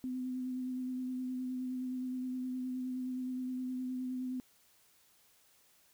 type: tone with vibrato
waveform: sine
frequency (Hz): 254.6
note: C4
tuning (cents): -47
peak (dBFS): -35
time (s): 0.04-4.4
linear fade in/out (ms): 0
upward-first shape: sine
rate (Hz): 9.6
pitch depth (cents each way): 18
effects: white hiss -67 dBFS RMS until 5.93 s